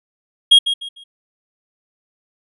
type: tone with echo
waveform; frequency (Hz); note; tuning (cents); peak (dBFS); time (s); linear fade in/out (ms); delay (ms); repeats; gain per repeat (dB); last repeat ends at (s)
triangle; 3268; G#7; -29; -3; 0.51-0.59; 10; 150; 3; -11; 1.04
effects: resampled to 32000 Hz